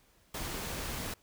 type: noise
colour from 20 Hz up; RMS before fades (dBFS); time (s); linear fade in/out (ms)
pink; -38; 0.34-1.14; 5
effects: pink hiss -66 dBFS RMS until 1.22 s